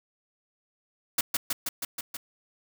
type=noise with echo; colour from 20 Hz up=white; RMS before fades=-24 dBFS; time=1.18-1.21 s; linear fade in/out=5 ms; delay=160 ms; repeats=6; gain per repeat=-2 dB; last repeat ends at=2.17 s; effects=none